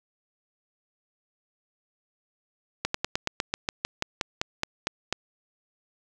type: slowing click train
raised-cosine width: 0.2 ms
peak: -8 dBFS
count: 15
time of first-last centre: 2.85-5.126 s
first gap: 94 ms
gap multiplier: 1.08
effects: none